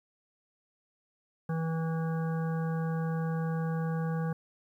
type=harmonic tone; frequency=162.6 Hz; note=E3; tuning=23 cents flat; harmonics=1 / 3 / 5 / 7 / 9 / 10; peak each=-29 / -39 / -43 / -46 / -48 / -49 dBFS; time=1.49-4.33 s; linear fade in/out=5 ms; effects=11-bit